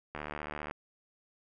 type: click train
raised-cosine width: 0.5 ms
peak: -23 dBFS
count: 43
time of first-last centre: 0.15-0.711 s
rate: 74.9 Hz
effects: none